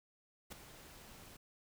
pink noise with ADSR envelope, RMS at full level -45 dBFS, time 0.5-1.37 s, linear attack 22 ms, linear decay 8 ms, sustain -11 dB, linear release 8 ms, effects none

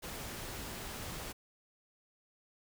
pink noise, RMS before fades -43 dBFS, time 0.02-1.33 s, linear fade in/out 20 ms, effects none

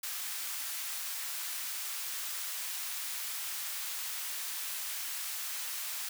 white high-pass noise, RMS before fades -38 dBFS, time 0.03-6.09 s, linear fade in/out 5 ms, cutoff 1100 Hz, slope 12 dB/octave, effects none

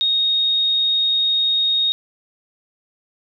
sine tone, 3729 Hz, A#7, in tune, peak -15 dBFS, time 0.01-1.92 s, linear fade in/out 0 ms, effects none

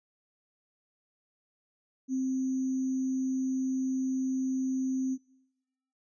sine tone with sample-and-hold, 261.6 Hz, C4, in tune, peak -27 dBFS, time 2.08-5.18 s, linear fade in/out 50 ms, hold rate 6300 Hz, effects noise-tail reverb RT60 1.0 s tail -26 dB re dry + resampled to 22050 Hz

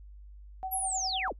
sine tone with tremolo, 757 Hz, F#5, 39 cents sharp, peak -31 dBFS, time 0.63-1.28 s, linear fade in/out 0 ms, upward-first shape sine, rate 9.9 Hz, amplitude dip 65%
sine linear sweep, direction down, 11840 to 131.6 Hz, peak -30 dBFS, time 0.71-1.33 s, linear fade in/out 20 ms
effects noise-tail reverb RT60 0.1 s tail -26 dB re dry + added 50 Hz sine -46 dBFS peak until 1.39 s

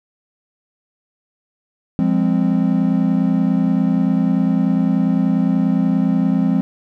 triangle chord, F minor, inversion none, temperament equal with one note detuned, 174.61 / 204.8 / 261.6 Hz, F3 / Ab3 / C4, 0 / -24 / 0 cents, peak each -16 dBFS, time 1.99-6.61 s, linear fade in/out 0 ms, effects none

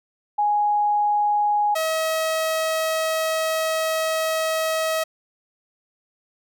sine / sawtooth tone pair in turn, 830.6 / 639.4 Hz, G#5 / D#5, 0 / +47 cents, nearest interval perfect fourth, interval 453 cents, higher first, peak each -17 / -17 dBFS, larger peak neither, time 0.38-1.75 / 1.75-5.04 s, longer second, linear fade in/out 10 ms, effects none

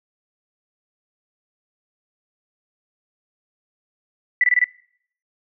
sine tone bursts, 1975.5 Hz, B6, in tune, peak -12 dBFS, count 5, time 4.41-4.642 s, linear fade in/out 2 ms, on 28 ms, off 23 ms, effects noise-tail reverb RT60 0.6 s tail -22 dB re dry

